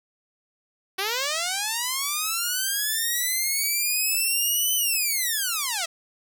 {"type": "linear two-way sweep", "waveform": "5% pulse", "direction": "up then down", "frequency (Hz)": [370, 3049, 630], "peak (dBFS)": -13, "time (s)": [0.98, 5.86], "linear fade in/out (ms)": 10, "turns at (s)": 4.75, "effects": []}